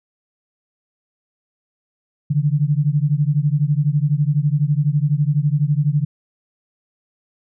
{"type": "beating tone pair", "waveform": "sine", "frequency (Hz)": [142, 154], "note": ["C#3", "D#3"], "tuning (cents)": [42, -17], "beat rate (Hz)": 12, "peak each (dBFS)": [-17, -18], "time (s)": [2.3, 6.05], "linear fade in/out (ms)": 10, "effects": []}